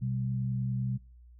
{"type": "tone pair together", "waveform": "sine", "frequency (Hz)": [125.36, 196], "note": ["B2", "G3"], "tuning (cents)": [26, 0], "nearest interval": "minor sixth", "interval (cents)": 774, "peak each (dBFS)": [-29, -36], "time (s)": [0.01, 0.98], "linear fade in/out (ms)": 20, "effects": ["noise-tail reverb RT60 0.4 s tail -26 dB re dry", "added 60 Hz sine -51 dBFS peak until 1.39 s"]}